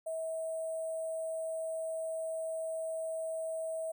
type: tone with sample-and-hold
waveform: sine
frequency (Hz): 647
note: E5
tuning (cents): -32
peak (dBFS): -34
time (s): 0.06-3.92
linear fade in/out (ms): 10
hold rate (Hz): 8820
effects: none